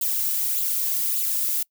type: noise with flanger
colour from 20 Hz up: violet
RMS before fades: -24 dBFS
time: 0.01-1.63 s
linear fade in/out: 5 ms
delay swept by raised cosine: 0.26 to 2.36 ms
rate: 1.7 Hz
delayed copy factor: +0.65
effects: noise-tail reverb RT60 0.1 s tail -24 dB re dry